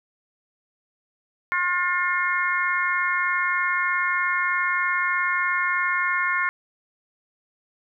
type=harmonic tone; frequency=356.8 Hz; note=F4; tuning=37 cents sharp; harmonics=3 / 4 / 5 / 6; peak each=-26 / -26 / -26 / -26 dBFS; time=1.52-6.49 s; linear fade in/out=0 ms; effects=none